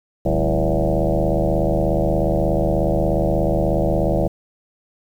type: tone with frequency modulation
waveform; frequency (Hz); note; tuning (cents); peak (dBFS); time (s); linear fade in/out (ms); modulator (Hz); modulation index
sine; 255.7; C4; -40; -15; 0.25-4.28; 10; 76.7; 5.5
effects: 8-bit